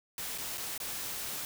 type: noise with dropouts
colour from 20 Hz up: white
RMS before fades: -38 dBFS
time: 0.18-1.45 s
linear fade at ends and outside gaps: 1 ms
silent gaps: 0.378-0.383 / 0.575-0.579 / 0.778-0.801 s
effects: none